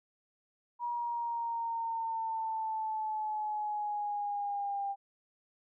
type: exponential sweep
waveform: sine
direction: down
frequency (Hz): 960 to 794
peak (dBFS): -32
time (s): 0.79-4.96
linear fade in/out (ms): 50
effects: none